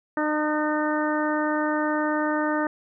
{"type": "harmonic tone with a mistuned harmonic", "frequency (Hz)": 303.1, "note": "D#4", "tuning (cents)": -45, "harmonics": [1, 2, 3, 4, 5, 6], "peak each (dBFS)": [-25, -28, -30, -31, -32, -33], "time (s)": [0.17, 2.67], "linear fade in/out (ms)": 2, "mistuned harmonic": 4, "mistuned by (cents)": 19, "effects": []}